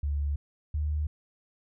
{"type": "tone pair in turn", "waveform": "sine", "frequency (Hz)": [72, 75.18], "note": ["D2", "D2"], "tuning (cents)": [-34, 41], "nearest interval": "minor second", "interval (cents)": 75, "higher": "second", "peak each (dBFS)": -26, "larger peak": "neither", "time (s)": [[0.03, 0.36], [0.74, 1.07]], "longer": "neither", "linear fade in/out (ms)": 5, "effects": []}